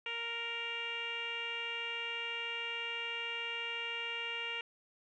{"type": "tone with low-pass filter", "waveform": "10% pulse", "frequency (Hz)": 466.2, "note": "A#4", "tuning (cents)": 0, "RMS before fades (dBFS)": -39, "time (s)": [0.06, 4.61], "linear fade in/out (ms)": 2, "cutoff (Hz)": 2700, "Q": 6.6, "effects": []}